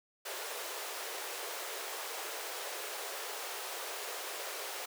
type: high-pass noise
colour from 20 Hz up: pink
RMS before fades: -41 dBFS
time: 0.25-4.86 s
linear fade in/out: 10 ms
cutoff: 390 Hz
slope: 48 dB/octave
effects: none